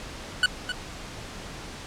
25% pulse tone with echo, 1480 Hz, F#6, in tune, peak -13 dBFS, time 0.43-0.46 s, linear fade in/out 2 ms, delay 260 ms, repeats 1, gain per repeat -10 dB, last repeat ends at 0.72 s, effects pink hiss -39 dBFS RMS until 1.86 s + low-pass 7000 Hz 12 dB/octave

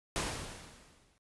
pink noise with exponential decay, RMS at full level -32 dBFS, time 0.16-1.18 s, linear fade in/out 0 ms, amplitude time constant 220 ms, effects noise-tail reverb RT60 0.1 s tail -24 dB re dry + resampled to 24000 Hz

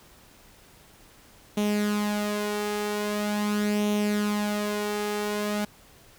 sawtooth tone with flanger, 208.1 Hz, G#3, 4 cents sharp, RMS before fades -27 dBFS, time 1.57-5.65 s, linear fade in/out 5 ms, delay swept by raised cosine 0.31 to 2.31 ms, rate 0.43 Hz, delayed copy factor +0.55, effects pink hiss -54 dBFS RMS until 6.18 s

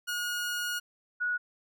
sawtooth / sine tone pair in turn, 1441 / 1461.1 Hz, F#6 / F#6, -46 / -22 cents, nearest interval unison, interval 24 cents, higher second, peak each -27 / -27 dBFS, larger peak neither, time 0.07-0.8 / 1.2-1.38 s, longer first, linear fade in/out 20 ms, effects none

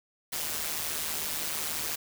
white noise with amplitude modulation, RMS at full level -30 dBFS, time 0.32-1.96 s, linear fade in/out 10 ms, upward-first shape sine, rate 154 Hz, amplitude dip 65%, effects none

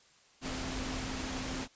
sine tone in noise, 260 Hz, C4, 11 cents flat, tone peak -41 dBFS, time 0.41-1.68 s, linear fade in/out 50 ms, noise pink, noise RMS -38 dBFS, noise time 0.41-1.68 s, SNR -6 dB, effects white hiss -63 dBFS RMS until 1.75 s + resampled to 16000 Hz

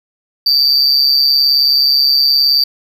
triangle tone with amplitude modulation, 4658 Hz, D8, 15 cents flat, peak -4 dBFS, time 0.46-2.64 s, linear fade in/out 5 ms, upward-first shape sine, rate 139 Hz, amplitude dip 75%, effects none

